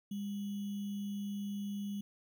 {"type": "tone with sample-and-hold", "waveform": "sine", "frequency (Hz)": 202, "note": "G#3", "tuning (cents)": -48, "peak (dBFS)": -36, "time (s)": [0.11, 2.01], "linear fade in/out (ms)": 5, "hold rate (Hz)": 3150, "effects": []}